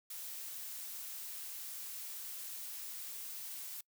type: noise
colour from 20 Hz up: blue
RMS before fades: -45 dBFS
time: 0.1-3.81 s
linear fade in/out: 5 ms
effects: noise-tail reverb RT60 0.1 s tail -25 dB re dry